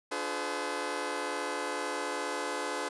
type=chord; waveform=15% pulse; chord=D diminished seventh; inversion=none; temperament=just; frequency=293.7 / 352.4 / 422.9 / 507.5 Hz; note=D4 / F4 / Ab4 / Cb5; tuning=0 / +16 / +31 / +47 cents; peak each=-33 / -34 / -31 / -30 dBFS; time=0.11-2.89 s; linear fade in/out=10 ms; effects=resampled to 24000 Hz